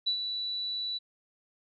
sine tone with ADSR envelope, 3951 Hz, B7, in tune, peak -24 dBFS, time 0.06-0.99 s, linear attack 15 ms, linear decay 89 ms, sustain -7 dB, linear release 22 ms, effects none

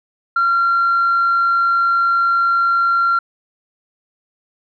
sine tone, 1375 Hz, F6, 27 cents flat, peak -11 dBFS, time 0.36-3.19 s, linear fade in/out 5 ms, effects tanh soft clip ceiling -9 dBFS

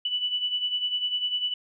sine beating tone pair, 2960 / 2970 Hz, F#7 / F#7, 0 / +6 cents, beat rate 10 Hz, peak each -32 / -26 dBFS, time 0.05-1.54 s, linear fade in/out 5 ms, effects none

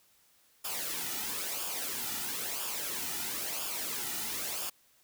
white noise with flanger, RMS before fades -36 dBFS, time 0.64-4.7 s, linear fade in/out 10 ms, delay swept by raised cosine 0.49 to 1.89 ms, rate 1 Hz, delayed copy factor -0.6, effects white hiss -66 dBFS RMS until 5.03 s

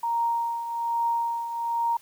sine tone with tremolo, 932.3 Hz, A#5, in tune, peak -21 dBFS, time 0.03-1.97 s, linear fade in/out 5 ms, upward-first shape triangle, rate 1.2 Hz, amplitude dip 65%, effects white hiss -55 dBFS RMS until 2.01 s

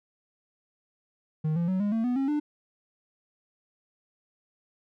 triangle tone with pitch steps, 155.56 / 170.62 / 187.14 / 205.3 / 225.1 / 246.9 / 270.8 / 297.1 Hz, D#3 / F3 / F#3 / G#3 / A3 / B3 / C#4 / D4, 0 / -40 / +20 / -20 / +40 / 0 / -40 / +20 cents, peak -22 dBFS, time 1.44-2.4 s, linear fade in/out 10 ms, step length 120 ms, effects none

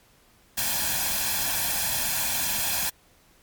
white noise with comb filter, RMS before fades -26 dBFS, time 0.57-2.9 s, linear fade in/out 10 ms, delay 1.2 ms, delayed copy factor +0.7, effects pink hiss -59 dBFS RMS until 3.42 s + MP3 96 kbps

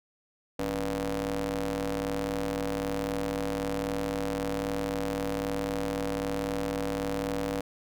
sawtooth ring-modulated tone, 103.83 Hz, G#2, in tune, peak -22 dBFS, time 0.59-7.61 s, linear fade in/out 5 ms, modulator 384 Hz, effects none

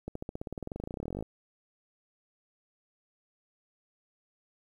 accelerating click train, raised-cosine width 2 ms, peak -23 dBFS, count 30, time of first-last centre 0.08-1.226 s, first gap 74 ms, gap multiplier 0.95, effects 10-bit

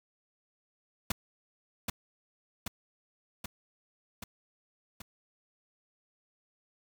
pink noise with echo, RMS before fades -30 dBFS, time 1.1-1.12 s, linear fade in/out 5 ms, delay 780 ms, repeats 5, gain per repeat -3 dB, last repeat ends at 5.02 s, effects none

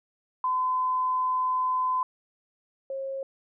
sine tone pair in turn, 1019 / 539.8 Hz, C6 / C#5, -46 / -46 cents, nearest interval major seventh, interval 1100 cents, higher first, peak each -23 / -30 dBFS, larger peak first, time 0.44-2.03 / 2.9-3.23 s, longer first, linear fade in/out 2 ms, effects none

